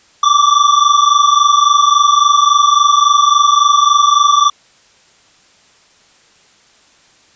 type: tone pair together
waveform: square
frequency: 1154 / 1177.6 Hz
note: D6 / D6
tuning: -31 / +4 cents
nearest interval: unison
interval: 35 cents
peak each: -11 dBFS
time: 0.23-4.5 s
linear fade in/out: 5 ms
effects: white hiss -49 dBFS RMS until 7.35 s + resampled to 16000 Hz